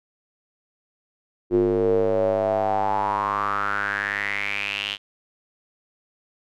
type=tone with band-pass filter sweep; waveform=square; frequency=50.6 Hz; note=G#1; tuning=44 cents flat; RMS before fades=-23 dBFS; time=1.5-4.98 s; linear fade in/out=50 ms; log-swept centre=350 to 3100 Hz; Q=6.9; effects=none